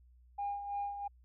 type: tone with tremolo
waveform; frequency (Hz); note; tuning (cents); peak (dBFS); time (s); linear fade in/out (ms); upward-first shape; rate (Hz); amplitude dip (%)
sine; 809; G#5; -46; -32; 0.38-1.08; 10; sine; 3; 60
effects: tanh soft clip ceiling -30 dBFS + added 61 Hz sine -59 dBFS peak until 1.24 s